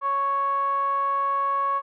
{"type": "tone with low-pass filter", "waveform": "10% pulse", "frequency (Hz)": 554.4, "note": "C#5", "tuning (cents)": 0, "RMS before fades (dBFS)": -24, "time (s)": [0.01, 1.82], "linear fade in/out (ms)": 50, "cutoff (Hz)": 1100, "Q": 6.8, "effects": []}